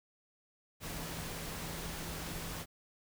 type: tone in noise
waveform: sine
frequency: 164.81 Hz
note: E3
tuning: in tune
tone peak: -47 dBFS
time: 0.8-2.66 s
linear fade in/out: 50 ms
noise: pink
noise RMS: -42 dBFS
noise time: 0.8-2.66 s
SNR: -8 dB
effects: none